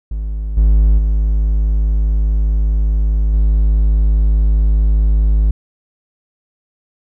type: tone with level steps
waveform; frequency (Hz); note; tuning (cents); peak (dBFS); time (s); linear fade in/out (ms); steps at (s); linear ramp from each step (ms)
triangle; 52.4; G#1; +16; -16 / -5 / -9 / -7; 0.11-5.51; 5; 0.57 / 0.98 / 3.33; 5
effects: none